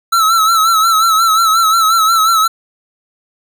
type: tone with vibrato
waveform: square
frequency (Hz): 1318.5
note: E6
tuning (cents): 0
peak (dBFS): -9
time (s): 0.12-2.48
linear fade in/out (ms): 10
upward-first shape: sine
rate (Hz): 5.6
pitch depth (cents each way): 60
effects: none